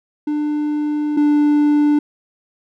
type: tone pair in turn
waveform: triangle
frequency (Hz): 298.2 / 295.1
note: D4 / D4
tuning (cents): +27 / +8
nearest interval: unison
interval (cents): 19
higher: first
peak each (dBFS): -15 / -9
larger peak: second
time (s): 0.27-1.17 / 1.17-1.99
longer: first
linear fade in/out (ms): 5
effects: none